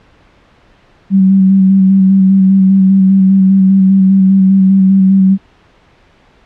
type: tone with vibrato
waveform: sine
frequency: 191.7 Hz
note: G3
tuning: 38 cents flat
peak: -4 dBFS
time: 1.1-5.38 s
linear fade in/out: 50 ms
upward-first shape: square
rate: 5 Hz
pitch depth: 19 cents each way
effects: pink hiss -47 dBFS RMS until 6.45 s + low-pass 3000 Hz 12 dB/octave